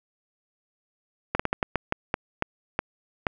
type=slowing click train; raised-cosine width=0.5 ms; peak=-8 dBFS; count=11; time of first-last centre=1.35-3.268 s; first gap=45 ms; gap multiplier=1.3; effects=none